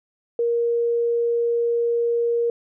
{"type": "tone", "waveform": "sine", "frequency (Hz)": 470, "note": "A#4", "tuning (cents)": 14, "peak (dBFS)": -18, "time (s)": [0.39, 2.5], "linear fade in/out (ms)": 2, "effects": []}